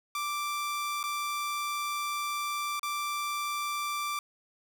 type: tone with dropouts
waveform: sawtooth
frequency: 1174.7 Hz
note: D6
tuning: in tune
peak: -27 dBFS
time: 0.15-4.19 s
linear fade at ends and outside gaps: 2 ms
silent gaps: 1.03-1.038 / 2.795-2.83 s
effects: none